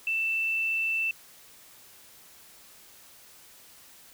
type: tone with quantisation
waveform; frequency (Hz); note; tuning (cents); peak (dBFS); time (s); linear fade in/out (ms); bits
sine; 2663; E7; +17; -25; 0.07-1.11; 2; 9
effects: white hiss -53 dBFS RMS until 4.13 s